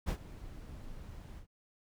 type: noise with ADSR envelope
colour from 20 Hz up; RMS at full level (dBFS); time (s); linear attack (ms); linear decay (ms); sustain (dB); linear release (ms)
brown; -28; 0.06-1.47; 28; 79; -19; 100
effects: none